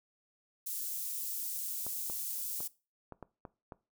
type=high-pass noise; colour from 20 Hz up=white; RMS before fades=-38 dBFS; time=0.66-2.68 s; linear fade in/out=10 ms; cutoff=8300 Hz; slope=12 dB/octave
type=clicks; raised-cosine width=1 ms; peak=-30 dBFS; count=7; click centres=1.866 / 2.099 / 2.605 / 3.123 / 3.227 / 3.452 / 3.722 s
effects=noise-tail reverb RT60 0.3 s tail -20 dB re dry